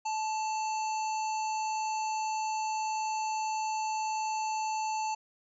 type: harmonic tone with a mistuned harmonic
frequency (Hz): 890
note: A5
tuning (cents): +20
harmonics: 1 / 3 / 5 / 7 / 8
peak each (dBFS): -30 / -42 / -46 / -46 / -47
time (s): 0.05-5.15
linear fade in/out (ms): 10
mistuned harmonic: 1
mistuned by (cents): -41
effects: none